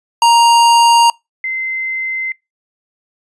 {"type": "tone pair in turn", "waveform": ["square", "sine"], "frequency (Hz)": [935, 2069], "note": ["A#5", "C7"], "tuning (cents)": [5, -20], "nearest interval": "octave + major second", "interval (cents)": 1375, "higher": "second", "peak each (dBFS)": [-7, -17], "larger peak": "first", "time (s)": [[0.22, 1.1], [1.44, 2.32]], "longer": "neither", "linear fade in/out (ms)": 2, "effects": ["noise-tail reverb RT60 0.2 s tail -25 dB re dry", "resampled to 22050 Hz"]}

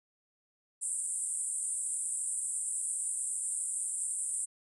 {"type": "band-pass noise", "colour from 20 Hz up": "pink", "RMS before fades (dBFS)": -35, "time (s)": [0.81, 4.46], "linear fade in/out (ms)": 20, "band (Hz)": [8000, 9600], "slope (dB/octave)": 96, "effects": []}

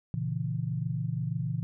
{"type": "chord", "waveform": "sine", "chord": "A# diminished", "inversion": "none", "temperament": "equal", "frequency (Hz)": [116.54, 138.59, 164.81], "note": ["A#2", "C#3", "E3"], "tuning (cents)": [0, 0, 0], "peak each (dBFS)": -33, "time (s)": [0.14, 1.63], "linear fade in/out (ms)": 0, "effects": []}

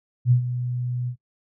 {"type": "tone with ADSR envelope", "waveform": "sine", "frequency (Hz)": 123.47, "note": "B2", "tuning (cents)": 0, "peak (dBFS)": -12, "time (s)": [0.25, 1.16], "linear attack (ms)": 61, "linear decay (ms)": 100, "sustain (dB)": -12, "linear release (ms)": 82, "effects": ["noise-tail reverb RT60 0.1 s tail -20 dB re dry"]}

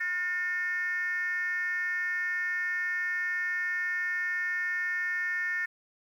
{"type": "tone with frequency modulation", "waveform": "sine", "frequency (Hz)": 1800, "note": "A6", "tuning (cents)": 39, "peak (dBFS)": -27, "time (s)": [0, 5.66], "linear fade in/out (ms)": 10, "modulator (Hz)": 373, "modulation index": 0.65, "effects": ["tanh soft clip ceiling -23 dBFS", "10-bit"]}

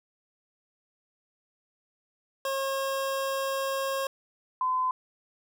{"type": "tone pair in turn", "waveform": ["25% pulse", "sine"], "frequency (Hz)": [541, 1021.3], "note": ["C#5", "C6"], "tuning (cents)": [-42, -42], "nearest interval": "major seventh", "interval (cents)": 1100, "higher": "second", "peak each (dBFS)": -24, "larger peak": "neither", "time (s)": [[2.45, 4.07], [4.61, 4.91]], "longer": "first", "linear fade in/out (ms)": 2, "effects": []}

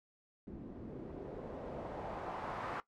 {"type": "noise with low-pass filter sweep", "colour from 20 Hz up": "white", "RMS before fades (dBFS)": -44, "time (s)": [0.47, 2.8], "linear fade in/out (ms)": 0, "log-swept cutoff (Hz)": [250, 1200], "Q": 1.7, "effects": ["noise-tail reverb RT60 0.1 s tail -17 dB re dry"]}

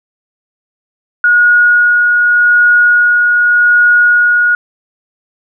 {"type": "tone with tremolo", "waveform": "sine", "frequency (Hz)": 1446, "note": "F#6", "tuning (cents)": -40, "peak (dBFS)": -4, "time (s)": [1.24, 4.55], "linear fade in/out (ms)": 2, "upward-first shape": "sine", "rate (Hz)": 0.85, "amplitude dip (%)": 25, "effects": []}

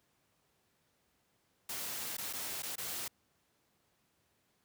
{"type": "noise with dropouts", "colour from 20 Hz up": "white", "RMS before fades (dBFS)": -40, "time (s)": [1.69, 3.08], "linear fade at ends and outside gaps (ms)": 5, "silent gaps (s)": [[2.169, 2.182], [2.329, 2.333], [2.623, 2.631], [2.757, 2.78]], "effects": ["pink hiss -75 dBFS RMS until 4.64 s", "high-pass 80 Hz 12 dB/octave"]}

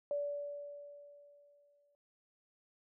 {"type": "tone with exponential decay", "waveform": "sine", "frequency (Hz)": 577, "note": "D5", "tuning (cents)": -31, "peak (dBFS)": -32, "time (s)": [0.11, 1.95], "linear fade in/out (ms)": 1, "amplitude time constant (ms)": 400, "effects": []}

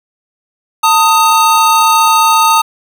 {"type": "tone pair together", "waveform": "square", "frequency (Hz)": [898, 1250.3], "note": ["A5", "D#6"], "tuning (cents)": [35, 8], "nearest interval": "tritone", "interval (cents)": 573, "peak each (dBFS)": -10, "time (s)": [0.83, 2.62], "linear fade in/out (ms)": 10, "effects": []}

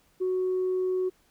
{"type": "tone", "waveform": "sine", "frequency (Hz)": 370, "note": "F#4", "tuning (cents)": 0, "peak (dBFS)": -23, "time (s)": [0.2, 1.1], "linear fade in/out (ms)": 20, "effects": ["tanh soft clip ceiling -21 dBFS", "pink hiss -65 dBFS RMS until 1.3 s"]}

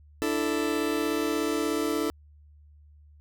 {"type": "chord", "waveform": "40% pulse", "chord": "D suspended second", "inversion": "none", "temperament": "just", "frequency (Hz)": [293.7, 330.4, 440.5], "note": ["D4", "E4", "A4"], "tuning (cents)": [0, 4, 2], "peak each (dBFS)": -29, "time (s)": [0.22, 2.1], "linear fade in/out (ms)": 0, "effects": ["added 74 Hz sine -51 dBFS peak until 3.2 s"]}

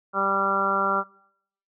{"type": "harmonic tone", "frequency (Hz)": 196, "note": "G3", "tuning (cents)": 0, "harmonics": [1, 2, 3, 4, 5, 6, 7], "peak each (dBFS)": [-34, -32, -30, -31, -31, -27, -24], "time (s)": [0.13, 1.04], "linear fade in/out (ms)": 50, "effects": ["noise-tail reverb RT60 0.7 s tail -22 dB re dry"]}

